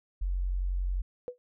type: tone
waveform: sine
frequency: 45.6 Hz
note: F#1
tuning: 24 cents flat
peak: -27 dBFS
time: 0.21-1.02 s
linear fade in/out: 10 ms
type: tone with exponential decay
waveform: sine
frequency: 493.9 Hz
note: B4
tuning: in tune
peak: -29 dBFS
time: 1.28-1.38 s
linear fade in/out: 0 ms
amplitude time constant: 20 ms
effects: none